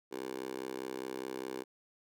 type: tone with high-pass filter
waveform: 10% pulse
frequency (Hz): 64.9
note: C2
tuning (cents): -13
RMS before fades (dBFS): -41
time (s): 0.11-1.64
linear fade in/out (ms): 20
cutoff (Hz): 390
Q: 2.4
effects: none